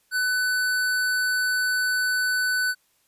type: tone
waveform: square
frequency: 1500 Hz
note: F#6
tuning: 23 cents sharp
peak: -22 dBFS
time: 0.11-2.75 s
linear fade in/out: 50 ms
effects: white hiss -66 dBFS RMS until 3.07 s + resampled to 32000 Hz